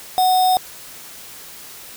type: tone with sample-and-hold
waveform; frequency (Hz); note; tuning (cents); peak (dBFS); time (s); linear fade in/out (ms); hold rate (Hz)
sine; 740; F#5; 0; -12; 0.18-0.57; 0; 4410
effects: white hiss -38 dBFS RMS until 1.96 s